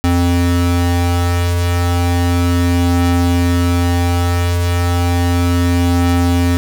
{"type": "tone pair together", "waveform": "square", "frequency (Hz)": [87.31, 261.6], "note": ["F2", "C4"], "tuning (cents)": [0, 0], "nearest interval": "octave + perfect fifth", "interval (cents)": 1900, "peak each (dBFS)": [-13, -19], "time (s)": [0.04, 6.57], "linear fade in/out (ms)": 0, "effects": []}